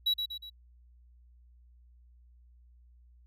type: tone with echo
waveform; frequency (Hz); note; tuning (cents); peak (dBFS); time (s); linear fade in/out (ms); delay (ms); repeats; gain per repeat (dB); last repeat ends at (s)
triangle; 3900; B7; -23; -23; 0.06-0.14; 10; 120; 3; -6; 0.5
effects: added 60 Hz sine -56 dBFS peak until 3.26 s